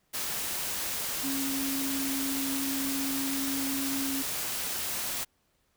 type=tone in noise; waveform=sine; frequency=272.3 Hz; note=C#4; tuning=31 cents flat; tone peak=-31 dBFS; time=1.23-4.23 s; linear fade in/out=20 ms; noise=white; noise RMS=-33 dBFS; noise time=0.13-5.25 s; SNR=-1 dB; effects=pink hiss -72 dBFS RMS until 5.76 s